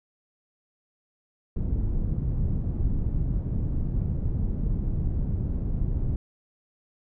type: low-pass noise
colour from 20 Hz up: pink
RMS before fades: -26 dBFS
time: 1.56-6.16 s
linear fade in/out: 2 ms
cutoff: 160 Hz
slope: 12 dB/octave
effects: none